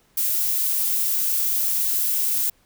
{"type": "noise", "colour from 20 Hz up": "violet", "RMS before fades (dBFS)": -22, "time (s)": [0.17, 2.5], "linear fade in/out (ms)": 5, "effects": ["pink hiss -61 dBFS RMS until 2.65 s"]}